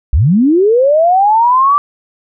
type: linear sweep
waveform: sine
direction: up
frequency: 52 to 1174.7 Hz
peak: -6 dBFS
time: 0.13-1.78 s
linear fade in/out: 0 ms
effects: none

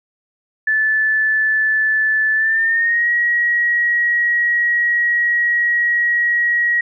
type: tone with pitch glide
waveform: sine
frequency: 1745 to 1902.9 Hz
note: A6 to A#6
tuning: -15 to +35 cents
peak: -13 dBFS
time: 0.67-6.81 s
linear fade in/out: 5 ms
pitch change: +150 cents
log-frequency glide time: 2.34-3.1 s
effects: none

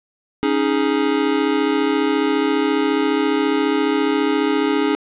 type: chord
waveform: square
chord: C# suspended second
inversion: none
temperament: just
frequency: 277.2 / 311.8 / 415.8 Hz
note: C#4 / D#4 / G#4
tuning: 0 / +4 / +2 cents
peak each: -21 dBFS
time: 0.43-4.95 s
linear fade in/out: 0 ms
effects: resampled to 8000 Hz + 8-bit

